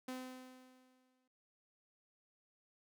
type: tone with exponential decay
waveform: sawtooth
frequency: 256.2 Hz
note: C4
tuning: 36 cents flat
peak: -37 dBFS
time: 0.08-1.28 s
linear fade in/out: 5 ms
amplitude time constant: 260 ms
effects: none